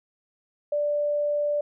sine tone, 587.3 Hz, D5, in tune, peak -22 dBFS, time 0.72-1.61 s, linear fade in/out 5 ms, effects none

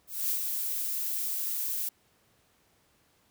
violet noise with ADSR envelope, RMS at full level -28 dBFS, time 0.07-1.89 s, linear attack 230 ms, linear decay 83 ms, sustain -4 dB, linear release 5 ms, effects pink hiss -67 dBFS RMS until 3.3 s + high-pass 60 Hz 12 dB/octave

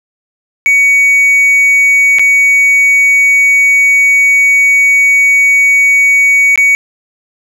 triangle tone with dropouts, 2250 Hz, C#7, 25 cents sharp, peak -3 dBFS, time 0.66-6.75 s, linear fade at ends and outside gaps 0 ms, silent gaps 2.186-2.194 / 6.558-6.576 s, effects none

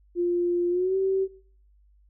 sine tone with pitch glide, 350 to 383.9 Hz, F4 to G4, +4 to -36 cents, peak -21 dBFS, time 0.15-1.28 s, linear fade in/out 50 ms, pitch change +160 cents, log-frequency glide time 0.7-0.96 s, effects noise-tail reverb RT60 0.5 s tail -18 dB re dry + added 50 Hz sine -56 dBFS peak until 2.09 s

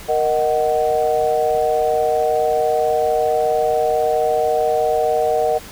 sine chord, D# minor, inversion second, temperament just, 466.7 / 622.3 / 746.7 Hz, A#4 / D#5 / F#5, +2 / 0 / +16 cents, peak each -19 dBFS, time 0.08-5.59 s, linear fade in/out 20 ms, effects pink hiss -37 dBFS RMS until 5.71 s

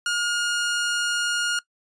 sawtooth tone, 1426 Hz, F6, 36 cents sharp, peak -18 dBFS, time 0.06-1.59 s, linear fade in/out 2 ms, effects noise-tail reverb RT60 0.1 s tail -21 dB re dry + resampled to 22050 Hz

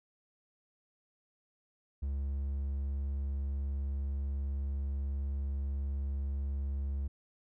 triangle tone, 69.3 Hz, C#2, in tune, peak -30 dBFS, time 2.02-7.08 s, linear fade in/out 10 ms, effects none

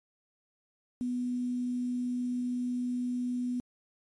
sine tone with quantisation, 246.9 Hz, B3, in tune, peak -29 dBFS, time 1.01-3.6 s, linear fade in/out 0 ms, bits 9, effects MP3 48 kbps

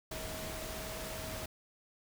sine tone in noise, 637 Hz, D#5, 41 cents sharp, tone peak -46 dBFS, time 0.11-1.46 s, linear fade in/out 5 ms, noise pink, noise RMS -42 dBFS, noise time 0.11-1.46 s, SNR -7 dB, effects none

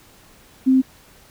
sine tone, 261.6 Hz, C4, in tune, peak -11 dBFS, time 0.66-0.82 s, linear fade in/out 20 ms, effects pink hiss -50 dBFS RMS until 1.3 s

